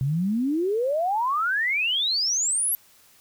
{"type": "exponential sweep", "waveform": "sine", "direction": "up", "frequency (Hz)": [128.1, 11840], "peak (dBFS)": -21, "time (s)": [0.01, 2.75], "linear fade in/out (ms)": 0, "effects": ["white hiss -56 dBFS RMS until 3.2 s"]}